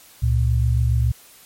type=tone pair together; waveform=sine; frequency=69.38 / 116.54 Hz; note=C#2 / A#2; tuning=+2 / 0 cents; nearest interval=major sixth; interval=898 cents; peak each=-18 / -18 dBFS; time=0.22-1.12 s; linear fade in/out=10 ms; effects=white hiss -48 dBFS RMS until 1.45 s + MP3 64 kbps